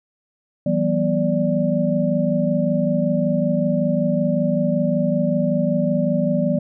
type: tone cluster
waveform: sine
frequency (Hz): 166.4 / 191.7 / 244.6 / 585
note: E3 / G3 / B3 / D5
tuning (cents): +17 / -38 / -16 / -7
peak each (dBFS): -22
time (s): 0.66-6.59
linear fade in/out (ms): 5
effects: none